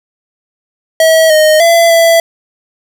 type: tone with pitch steps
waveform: square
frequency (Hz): 644 / 619 / 674 / 666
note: E5 / D#5 / E5 / E5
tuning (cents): -41 / -9 / +38 / +18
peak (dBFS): -5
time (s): 1-2.2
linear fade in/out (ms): 2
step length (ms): 300
effects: none